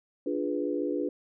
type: chord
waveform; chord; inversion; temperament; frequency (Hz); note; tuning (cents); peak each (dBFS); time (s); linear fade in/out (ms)
sine; D diminished seventh; none; equal; 293.7 / 349.2 / 415.3 / 493.9; D4 / F4 / Ab4 / Cb5; 0 / 0 / 0 / 0; -31 / -33 / -34 / -34; 0.26-1.09; 5
effects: none